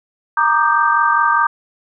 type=chord; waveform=sine; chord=Eb major seventh; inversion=second; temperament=equal with one note detuned; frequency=932.3 / 1174.7 / 1219.6 / 1568 Hz; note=Bb5 / D6 / Eb6 / G6; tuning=0 / 0 / -35 / 0 cents; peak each=-17 dBFS; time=0.37-1.47 s; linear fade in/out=5 ms; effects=none